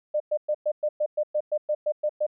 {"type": "tone bursts", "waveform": "sine", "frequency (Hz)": 602, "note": "D5", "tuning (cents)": 43, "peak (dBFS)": -21, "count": 13, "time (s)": [0.14, 2.266], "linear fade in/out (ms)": 10, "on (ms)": 62, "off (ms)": 110, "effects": []}